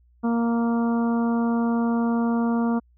harmonic tone, 233.1 Hz, A#3, in tune, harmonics 1 / 2 / 3 / 4 / 5 / 6, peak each -20 / -31 / -33 / -34 / -36 / -40 dBFS, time 0.23-2.8 s, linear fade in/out 20 ms, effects added 60 Hz sine -55 dBFS peak until 2.97 s

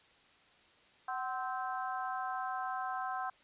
harmonic tone with a mistuned harmonic, 260.6 Hz, C4, 7 cents flat, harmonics 3 / 4 / 5 / 6, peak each -38 / -40 / -42 / -44 dBFS, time 1.08-3.3 s, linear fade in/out 5 ms, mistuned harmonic 3, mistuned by -62 cents, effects white hiss -64 dBFS RMS until 3.43 s + resampled to 8000 Hz

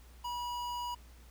square tone with notch filter, 970 Hz, B5, 31 cents flat, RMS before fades -38 dBFS, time 0.24-0.95 s, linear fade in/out 10 ms, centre 10000 Hz, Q 1.1, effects added 60 Hz sine -53 dBFS peak until 1.3 s + pink hiss -62 dBFS RMS until 1.3 s

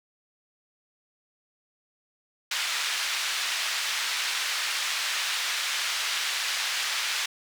white band-pass noise, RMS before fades -29 dBFS, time 2.51-7.26 s, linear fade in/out 5 ms, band 1400 to 4200 Hz, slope 12 dB/octave, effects none

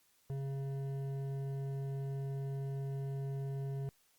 sine tone with hard clipping, 136.9 Hz, C#3, 21 cents flat, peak -38 dBFS, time 0.3-3.89 s, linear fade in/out 0 ms, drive 9 dB, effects white hiss -71 dBFS RMS until 4.18 s + Opus 48 kbps

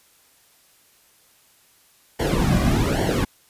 brown noise with flanger, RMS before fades -20 dBFS, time 2.19-3.25 s, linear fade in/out 10 ms, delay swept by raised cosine 0.79 to 2.29 ms, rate 1.2 Hz, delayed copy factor -0.85, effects white hiss -57 dBFS RMS until 3.49 s + resampled to 32000 Hz

